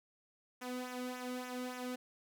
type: tone with flanger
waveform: sawtooth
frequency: 250.6 Hz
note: B3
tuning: 25 cents sharp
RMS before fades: -42 dBFS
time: 0.61-1.96 s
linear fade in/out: 10 ms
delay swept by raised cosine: 0.22 to 1.21 ms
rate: 3.5 Hz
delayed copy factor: -0.65
effects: none